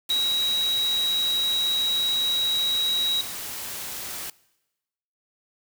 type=tone in noise; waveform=sine; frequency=3846 Hz; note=B7; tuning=47 cents flat; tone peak=-20 dBFS; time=0.1-3.21 s; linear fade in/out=2 ms; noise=white; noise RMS=-34 dBFS; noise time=0.09-4.3 s; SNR=+11 dB; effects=noise-tail reverb RT60 1.0 s tail -22 dB re dry